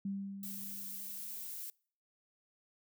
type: tone with exponential decay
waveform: sine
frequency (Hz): 197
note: G3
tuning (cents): +9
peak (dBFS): -34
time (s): 0.05-1.53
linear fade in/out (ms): 5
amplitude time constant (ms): 320
type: noise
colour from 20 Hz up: violet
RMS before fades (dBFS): -44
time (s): 0.43-1.7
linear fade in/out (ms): 2
effects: noise-tail reverb RT60 0.5 s tail -26 dB re dry